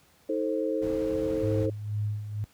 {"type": "chord", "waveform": "sine", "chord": "A diminished", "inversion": "second", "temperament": "just", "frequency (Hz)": [316.8, 440, 528], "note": ["Eb4", "A4", "C5"], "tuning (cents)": [31, 0, 16], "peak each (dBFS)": -30, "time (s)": [0.29, 1.7], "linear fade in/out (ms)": 5}
{"type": "noise", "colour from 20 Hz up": "brown", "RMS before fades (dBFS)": -36, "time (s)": [0.81, 1.67], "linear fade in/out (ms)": 20}
{"type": "tone with tremolo", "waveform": "sine", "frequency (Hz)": 104.9, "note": "G#2", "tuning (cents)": 18, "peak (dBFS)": -25, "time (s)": [1.43, 2.44], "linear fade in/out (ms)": 0, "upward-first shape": "sine", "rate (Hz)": 2.1, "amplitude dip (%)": 65}
{"effects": ["pink hiss -61 dBFS RMS until 2.53 s", "high-pass 60 Hz 12 dB/octave"]}